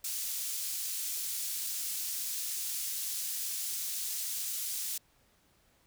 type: high-pass noise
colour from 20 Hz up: pink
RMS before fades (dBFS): -36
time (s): 0.04-4.98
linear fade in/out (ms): 5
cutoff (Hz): 6000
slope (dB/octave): 12
effects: pink hiss -68 dBFS RMS until 5.86 s